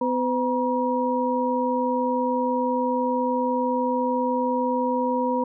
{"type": "tone cluster", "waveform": "sine", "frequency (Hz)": [252.1, 506, 955], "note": ["B3", "B4", "A#5"], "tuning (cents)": [36, 42, 42], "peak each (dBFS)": -25, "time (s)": [0.01, 5.44], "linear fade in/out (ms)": 5, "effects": []}